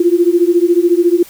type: beating tone pair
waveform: sine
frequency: 340.6 / 354.6 Hz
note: F4 / F4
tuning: -43 / +26 cents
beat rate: 14 Hz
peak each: -11 dBFS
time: 0-1.23 s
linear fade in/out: 5 ms
effects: white hiss -39 dBFS RMS until 1.29 s